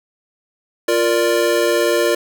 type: chord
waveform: square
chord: Bb major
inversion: second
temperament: equal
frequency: 349.2 / 466.2 / 587.3 Hz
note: F4 / Bb4 / D5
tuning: 0 / 0 / 0 cents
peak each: -19 dBFS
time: 0.88-2.15 s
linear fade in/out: 5 ms
effects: none